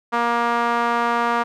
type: tone with band-pass filter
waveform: sawtooth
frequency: 236 Hz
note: A#3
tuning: 22 cents sharp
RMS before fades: -20 dBFS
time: 0.12-1.44 s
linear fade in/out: 20 ms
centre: 1100 Hz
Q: 2
effects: none